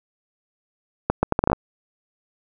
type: accelerating click train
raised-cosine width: 1 ms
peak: -3 dBFS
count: 9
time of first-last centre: 1.1-1.531 s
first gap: 130 ms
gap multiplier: 0.72
effects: none